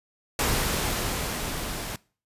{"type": "noise with level ramp", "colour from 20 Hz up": "pink", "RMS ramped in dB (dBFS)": [-24, -34], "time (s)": [0.39, 1.96], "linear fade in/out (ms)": 2, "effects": ["noise-tail reverb RT60 0.4 s tail -23 dB re dry", "resampled to 32000 Hz"]}